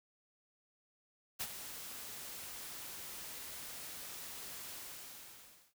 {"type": "noise with ADSR envelope", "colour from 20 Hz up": "white", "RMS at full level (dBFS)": -37, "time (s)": [1.39, 5.74], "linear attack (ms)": 21, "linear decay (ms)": 53, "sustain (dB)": -10, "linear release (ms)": 1000, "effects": []}